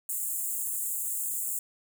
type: high-pass noise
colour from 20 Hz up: pink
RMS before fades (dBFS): -32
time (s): 0.09-1.59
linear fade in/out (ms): 2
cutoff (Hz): 7100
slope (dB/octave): 96
effects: none